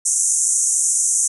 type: band-pass noise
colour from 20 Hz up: pink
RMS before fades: -18 dBFS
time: 0.05-1.28 s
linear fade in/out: 10 ms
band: 6100 to 10000 Hz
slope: 96 dB/octave
effects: none